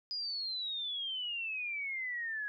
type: exponential sweep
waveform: sine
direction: down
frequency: 4961 to 1661.2 Hz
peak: -35 dBFS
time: 0.11-2.48 s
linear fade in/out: 0 ms
effects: none